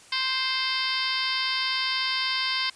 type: harmonic tone with a mistuned harmonic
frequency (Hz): 523.3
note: C5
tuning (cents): 0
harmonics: 2 / 3 / 4 / 5 / 6 / 7 / 8 / 9 / 10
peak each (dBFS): -33 / -35 / -31 / -36 / -32 / -33 / -36 / -31 / -35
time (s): 0.12-2.7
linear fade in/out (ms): 5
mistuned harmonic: 6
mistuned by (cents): -18
effects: white hiss -51 dBFS RMS until 2.75 s + resampled to 22050 Hz